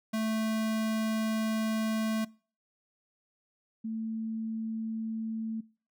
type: tone pair in turn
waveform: square / sine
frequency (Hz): 220 / 222.6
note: A3 / A3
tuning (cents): 0 / +20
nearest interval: unison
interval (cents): 20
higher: second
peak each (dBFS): -29 / -32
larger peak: first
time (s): 0.13-2.25 / 3.84-5.61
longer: first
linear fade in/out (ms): 10
effects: noise-tail reverb RT60 0.4 s tail -23 dB re dry